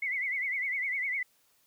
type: tone with vibrato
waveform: sine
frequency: 2101 Hz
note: C7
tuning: 7 cents sharp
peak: -29 dBFS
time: 0.02-1.23 s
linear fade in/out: 5 ms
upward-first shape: sine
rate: 9.9 Hz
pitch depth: 110 cents each way
effects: white hiss -68 dBFS RMS until 1.66 s